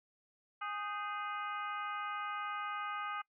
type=harmonic tone with a mistuned harmonic; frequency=413.6 Hz; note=G#4; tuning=7 cents flat; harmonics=2 / 3 / 4 / 5 / 6 / 7; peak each=-45 / -39 / -46 / -49 / -51 / -54 dBFS; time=0.61-3.22 s; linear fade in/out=10 ms; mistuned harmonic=4; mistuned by=-110 cents; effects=noise-tail reverb RT60 0.1 s tail -23 dB re dry